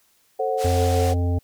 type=chord; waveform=sine; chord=F# diminished; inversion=first; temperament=just; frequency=444 / 532.8 / 740 Hz; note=A4 / C5 / F#5; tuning=+16 / +31 / 0 cents; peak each=-25 dBFS; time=0.39-1.14 s; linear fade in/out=10 ms
type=band-pass noise; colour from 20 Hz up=white; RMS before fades=-35 dBFS; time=0.57-1.15 s; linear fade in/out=50 ms; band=400 to 7900 Hz; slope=12 dB/octave
type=harmonic tone; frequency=87.7 Hz; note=F2; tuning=8 cents sharp; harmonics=1 / 3 / 5 / 7 / 9; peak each=-19 / -29 / -33 / -36 / -38 dBFS; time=0.64-1.39 s; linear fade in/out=10 ms
effects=white hiss -62 dBFS RMS until 1.43 s